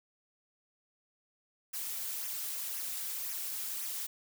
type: noise with flanger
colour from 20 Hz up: blue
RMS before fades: -38 dBFS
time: 1.73-4.07 s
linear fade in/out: 10 ms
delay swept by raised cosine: 0.23 to 4.23 ms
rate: 1.9 Hz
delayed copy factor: -0.65
effects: none